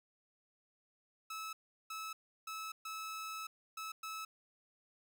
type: tone bursts at uneven times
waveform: sawtooth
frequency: 1300 Hz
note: E6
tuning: 24 cents flat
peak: -38 dBFS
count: 6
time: 1.3-1.53 / 1.9-2.13 / 2.47-2.72 / 2.85-3.47 / 3.77-3.92 / 4.03-4.25 s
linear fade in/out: 5 ms
effects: none